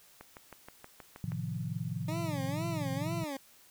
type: click train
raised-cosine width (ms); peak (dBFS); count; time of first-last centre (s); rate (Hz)
0.5; -31; 8; 0.21-1.319; 6.31
type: chord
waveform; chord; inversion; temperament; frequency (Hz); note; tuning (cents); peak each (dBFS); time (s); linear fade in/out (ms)
sine; F dominant seventh; first; equal; 110 / 130.81 / 155.56 / 174.61; A2 / C3 / Eb3 / F3; 0 / 0 / 0 / 0; -39; 1.24-3.24; 0
type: tone with vibrato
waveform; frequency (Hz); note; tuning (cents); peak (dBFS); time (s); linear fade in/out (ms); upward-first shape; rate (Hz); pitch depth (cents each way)
20% pulse; 300.1; D4; +38; -31; 2.08-3.37; 5; sine; 2.1; 210
effects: white hiss -60 dBFS RMS until 3.7 s